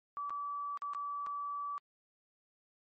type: tone with dropouts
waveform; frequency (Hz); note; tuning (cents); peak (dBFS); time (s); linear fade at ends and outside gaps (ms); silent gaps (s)
sine; 1152; D6; -34; -36; 0.17-1.78; 0; 0.296-0.305 / 0.774-0.82 / 0.935-0.948 / 1.264-1.269
effects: MP3 32 kbps